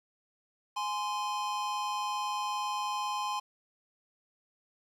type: tone pair together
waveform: square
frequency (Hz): 835 / 1037.3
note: G#5 / C6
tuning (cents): +9 / -15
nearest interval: major third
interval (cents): 376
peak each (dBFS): -36 / -34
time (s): 0.76-3.4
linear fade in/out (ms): 10
effects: low-pass 8000 Hz 12 dB/octave + 10-bit